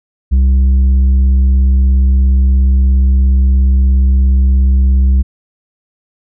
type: tone with tanh clipping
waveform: sine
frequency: 65.5 Hz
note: C2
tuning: 2 cents sharp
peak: -7 dBFS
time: 0.31-5.23 s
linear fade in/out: 20 ms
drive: 5 dB
effects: none